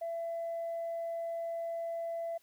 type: tone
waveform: sine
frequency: 670 Hz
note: E5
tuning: 28 cents sharp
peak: -33 dBFS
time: 0.01-2.38 s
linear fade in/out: 10 ms
effects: tanh soft clip ceiling -31 dBFS + white hiss -69 dBFS RMS until 2.42 s